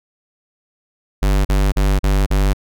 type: tone bursts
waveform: square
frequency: 49 Hz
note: G1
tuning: in tune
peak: -13 dBFS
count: 5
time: 1.22-2.534 s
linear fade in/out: 10 ms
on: 230 ms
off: 41 ms
effects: none